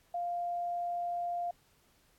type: tone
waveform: sine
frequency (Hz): 698.5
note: F5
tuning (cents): 0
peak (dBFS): -32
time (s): 0.14-1.51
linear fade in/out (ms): 5
effects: pink hiss -68 dBFS RMS until 2.18 s + AAC 64 kbps